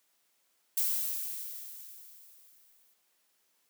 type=noise with exponential decay; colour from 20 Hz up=violet; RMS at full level=-28 dBFS; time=0.77-2.94 s; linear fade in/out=5 ms; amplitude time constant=470 ms; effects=white hiss -73 dBFS RMS until 3.69 s + high-pass 200 Hz 12 dB/octave